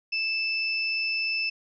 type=tone pair together; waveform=sine; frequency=2637 / 5274 Hz; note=E7 / E8; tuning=0 / 0 cents; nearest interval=octave; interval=1200 cents; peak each=-26 / -31 dBFS; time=0.12-1.5 s; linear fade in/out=10 ms; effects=none